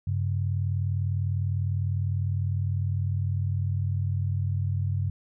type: tone pair together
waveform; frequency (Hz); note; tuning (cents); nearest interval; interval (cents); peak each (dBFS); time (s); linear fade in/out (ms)
sine; 96.45 / 136.4; G2 / C#3; -28 / -28; tritone; 600; -25 / -30; 0.07-5.1; 5
effects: none